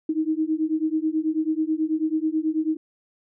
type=beating tone pair; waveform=sine; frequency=310 / 319.2 Hz; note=D#4 / D#4; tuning=-6 / +44 cents; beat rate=9.2 Hz; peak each=-24 dBFS; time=0.09-2.77 s; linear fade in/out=5 ms; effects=none